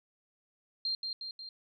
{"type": "tone with echo", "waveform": "sine", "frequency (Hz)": 4186, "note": "C8", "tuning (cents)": 0, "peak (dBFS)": -30, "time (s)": [0.85, 0.95], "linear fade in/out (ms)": 2, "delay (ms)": 180, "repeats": 3, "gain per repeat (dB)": -4, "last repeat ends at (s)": 1.49, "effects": []}